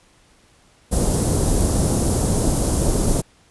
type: band-stop noise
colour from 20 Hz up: pink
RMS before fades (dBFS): -18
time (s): 0.91-3.22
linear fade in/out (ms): 20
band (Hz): 520 to 10000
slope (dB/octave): 12
effects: pink hiss -55 dBFS RMS until 3.5 s + resampled to 24000 Hz